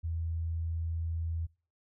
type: tone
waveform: sine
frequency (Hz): 82.41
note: E2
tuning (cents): 0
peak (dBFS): -31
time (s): 0.03-1.47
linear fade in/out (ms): 20
effects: noise-tail reverb RT60 0.4 s tail -24 dB re dry